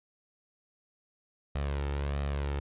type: tone with flanger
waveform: sawtooth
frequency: 70.9 Hz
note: C#2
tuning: 40 cents sharp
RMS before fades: -32 dBFS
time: 1.55-2.6 s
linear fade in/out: 5 ms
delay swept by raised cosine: 1.6 to 2.25 ms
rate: 1.5 Hz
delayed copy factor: +0.5
effects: resampled to 8000 Hz